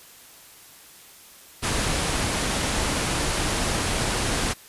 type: low-pass noise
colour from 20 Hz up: pink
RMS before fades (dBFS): -25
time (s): 1.62-4.54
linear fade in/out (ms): 20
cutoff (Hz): 11000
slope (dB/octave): 96
effects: white hiss -48 dBFS RMS until 4.68 s + resampled to 32000 Hz